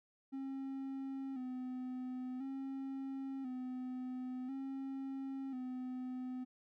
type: tone with vibrato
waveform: triangle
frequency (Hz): 261.6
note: C4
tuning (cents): 0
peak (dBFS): -38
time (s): 0.32-6.45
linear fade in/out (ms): 20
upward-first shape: square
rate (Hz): 0.48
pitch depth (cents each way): 51
effects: none